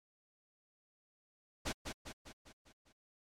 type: noise with echo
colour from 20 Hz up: pink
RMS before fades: -36 dBFS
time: 1.65-1.73 s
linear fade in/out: 20 ms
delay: 200 ms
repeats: 6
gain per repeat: -5 dB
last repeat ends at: 2.93 s
effects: low-pass 8000 Hz 12 dB/octave + MP3 96 kbps